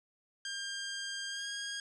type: tone with pitch glide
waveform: 15% pulse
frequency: 1600 to 1628.9 Hz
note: G6 to G#6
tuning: +35 to -34 cents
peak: -31 dBFS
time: 0.45-1.8 s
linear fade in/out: 2 ms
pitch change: +31 cents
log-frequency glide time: 1.28-1.48 s
effects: resampled to 24000 Hz